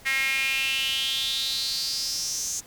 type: tone with high-pass filter sweep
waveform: sawtooth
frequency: 268.3 Hz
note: C4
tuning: 44 cents sharp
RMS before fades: -27 dBFS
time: 0.05-2.61 s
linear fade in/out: 20 ms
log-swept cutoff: 2000 to 6600 Hz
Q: 6.3
effects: pink hiss -50 dBFS RMS until 2.66 s